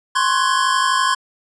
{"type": "tone cluster", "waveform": "square", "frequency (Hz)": [1042, 1094, 1499, 1669], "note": ["C6", "C#6", "F#6", "G#6"], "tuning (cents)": [-7, -23, 22, 8], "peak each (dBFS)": [-18, -22, -25, -24], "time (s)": [0.15, 1.15], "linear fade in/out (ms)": 10, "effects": ["resampled to 22050 Hz"]}